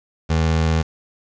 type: tone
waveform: 25% pulse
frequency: 80.4 Hz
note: E2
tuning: 43 cents flat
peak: -12 dBFS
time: 0.29-0.83 s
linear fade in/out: 20 ms
effects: resampled to 16000 Hz + 7-bit